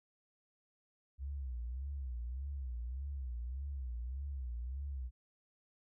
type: tone with vibrato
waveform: sine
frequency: 64.5 Hz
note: C2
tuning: 24 cents flat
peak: -38 dBFS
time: 1.18-5.11 s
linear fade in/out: 50 ms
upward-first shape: sine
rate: 1.7 Hz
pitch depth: 160 cents each way
effects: none